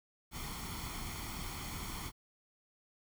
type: noise with comb filter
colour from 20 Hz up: pink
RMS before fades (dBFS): -42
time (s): 0.31-2.12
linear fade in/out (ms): 50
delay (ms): 0.91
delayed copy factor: +0.65
effects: none